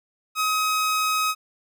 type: tone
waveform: sawtooth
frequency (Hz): 1267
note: D#6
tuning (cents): +31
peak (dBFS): -17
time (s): 0.35-1.35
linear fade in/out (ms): 50
effects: none